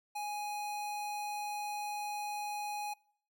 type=tone; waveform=square; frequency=831 Hz; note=G#5; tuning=1 cent sharp; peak=-37 dBFS; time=0.15-2.94 s; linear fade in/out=10 ms; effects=noise-tail reverb RT60 0.6 s tail -25 dB re dry